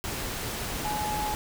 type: tone in noise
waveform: sine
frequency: 844 Hz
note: G#5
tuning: 28 cents sharp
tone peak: -29 dBFS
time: 0.85-1.34 s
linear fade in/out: 0 ms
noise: pink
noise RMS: -33 dBFS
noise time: 0.04-1.35 s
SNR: +1 dB
effects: none